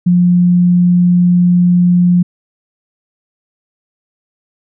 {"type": "tone", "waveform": "sine", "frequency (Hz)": 177.1, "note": "F3", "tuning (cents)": 24, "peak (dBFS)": -6, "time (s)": [0.06, 2.23], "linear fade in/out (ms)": 10, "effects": []}